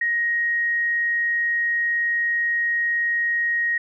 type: tone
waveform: sine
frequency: 1879 Hz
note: A#6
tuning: 13 cents sharp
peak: -19 dBFS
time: 0.01-3.78 s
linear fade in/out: 5 ms
effects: none